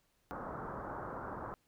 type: low-pass noise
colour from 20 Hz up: white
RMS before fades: -43 dBFS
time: 0.31-1.54 s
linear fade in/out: 0 ms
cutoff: 1400 Hz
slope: 48 dB/octave
effects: pink hiss -75 dBFS RMS until 1.67 s